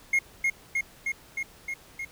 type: tone with echo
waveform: triangle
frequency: 2148 Hz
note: C7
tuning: 45 cents sharp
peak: -18 dBFS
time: 0.13-0.19 s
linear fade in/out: 5 ms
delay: 310 ms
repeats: 6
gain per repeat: -2 dB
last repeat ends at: 2.05 s
effects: pink hiss -53 dBFS RMS until 2.11 s